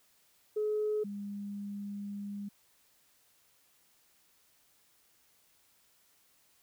sine tone pair in turn, 424.9 / 202.5 Hz, G#4 / G#3, +40 / -43 cents, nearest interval octave + minor second, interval 1283 cents, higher first, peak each -28 / -37 dBFS, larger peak first, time 0.56-1.04 / 1.04-2.49 s, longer second, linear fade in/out 10 ms, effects tanh soft clip ceiling -24 dBFS + white hiss -68 dBFS RMS until 6.62 s

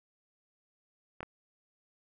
clicks, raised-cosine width 0.5 ms, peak -25 dBFS, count 2, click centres 1.206 / 1.23 s, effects none

